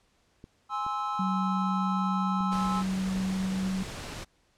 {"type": "clicks", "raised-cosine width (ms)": 3, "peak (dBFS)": -32, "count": 3, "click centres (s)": [0.441, 0.865, 2.407]}
{"type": "chord", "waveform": "triangle", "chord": "Ab augmented", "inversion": "none", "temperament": "equal with one note detuned", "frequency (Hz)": [830.6, 1046.5, 1307.1], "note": ["Ab5", "C6", "E6"], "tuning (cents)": [0, 0, -15], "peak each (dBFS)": [-32, -33, -30], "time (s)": [0.69, 2.84], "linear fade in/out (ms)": 50}
{"type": "tone", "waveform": "sine", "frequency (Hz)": 189.2, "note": "F#3", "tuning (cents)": 39, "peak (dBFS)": -27, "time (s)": [1.19, 3.83], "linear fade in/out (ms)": 5}
{"type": "noise", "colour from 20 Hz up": "pink", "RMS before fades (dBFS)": -39, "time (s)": [2.51, 4.25], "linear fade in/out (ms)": 20}
{"effects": ["pink hiss -68 dBFS RMS until 4.57 s", "low-pass 8000 Hz 12 dB/octave"]}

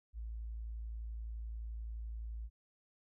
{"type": "tone", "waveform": "sine", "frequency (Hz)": 55.8, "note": "A1", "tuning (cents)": 25, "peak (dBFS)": -40, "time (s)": [0.13, 2.5], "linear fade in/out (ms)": 50, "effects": []}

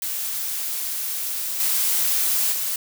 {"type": "noise with level steps", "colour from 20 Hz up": "blue", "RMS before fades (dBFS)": [-27, -21, -25], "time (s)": [0.02, 2.76], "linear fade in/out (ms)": 2, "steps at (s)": [1.6, 2.52], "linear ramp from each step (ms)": 2, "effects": []}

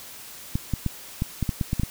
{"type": "clicks", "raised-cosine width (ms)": 5, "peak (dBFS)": -11, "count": 10, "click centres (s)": [0.555, 0.737, 0.863, 1.221, 1.427, 1.492, 1.612, 1.731, 1.797, 1.834], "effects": ["white hiss -42 dBFS RMS until 1.9 s"]}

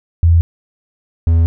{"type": "tone pair in turn", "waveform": ["sine", "triangle"], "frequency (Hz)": [83.9, 82.84], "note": ["E2", "E2"], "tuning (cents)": [31, 9], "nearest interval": "unison", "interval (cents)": 22, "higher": "first", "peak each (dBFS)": -6, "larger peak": "neither", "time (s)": [[0.23, 0.41], [1.27, 1.46]], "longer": "second", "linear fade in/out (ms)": 0, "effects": []}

